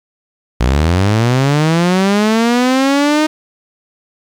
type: linear sweep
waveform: sawtooth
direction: up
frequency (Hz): 56.4 to 311.1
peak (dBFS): -6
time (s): 0.6-3.27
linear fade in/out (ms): 10
effects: low-pass 7000 Hz 12 dB/octave + 7-bit